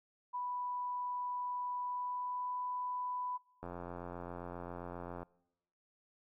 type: tone with pitch glide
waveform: sine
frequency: 987.8 to 994.1 Hz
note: B5 to B5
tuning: 0 to +11 cents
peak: -36 dBFS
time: 0.33-3.38 s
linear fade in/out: 20 ms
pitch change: +11 cents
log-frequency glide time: 1.81-2.54 s
type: click train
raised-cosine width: 1 ms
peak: -30 dBFS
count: 141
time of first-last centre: 3.63-5.23 s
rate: 87.5 Hz
effects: noise-tail reverb RT60 0.9 s tail -24 dB re dry